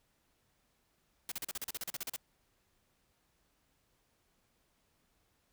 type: noise bursts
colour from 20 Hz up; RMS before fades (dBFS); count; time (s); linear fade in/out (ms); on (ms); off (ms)
white; -39; 14; 1.29-2.162; 2; 27; 38
effects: pink hiss -75 dBFS RMS until 5.52 s